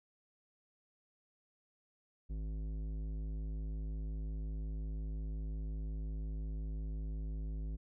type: tone with tanh clipping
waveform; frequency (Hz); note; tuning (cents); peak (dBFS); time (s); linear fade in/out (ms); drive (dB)
sine; 52.8; G#1; +29; -39; 2.29-7.77; 20; 13
effects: none